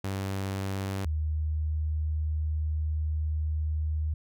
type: tone pair in turn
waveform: sawtooth / sine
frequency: 97 / 77.16 Hz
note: G2 / D#2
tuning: -18 / -14 cents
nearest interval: major third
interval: 396 cents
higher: first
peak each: -26 dBFS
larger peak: neither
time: 0.04-1.05 / 1.05-4.14 s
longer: second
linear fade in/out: 5 ms
effects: none